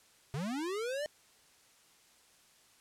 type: linear sweep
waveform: square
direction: up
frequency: 127.8 to 614 Hz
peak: -35 dBFS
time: 0.34-1.06 s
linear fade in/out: 0 ms
effects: white hiss -64 dBFS RMS until 2.8 s + low-pass 10000 Hz 12 dB/octave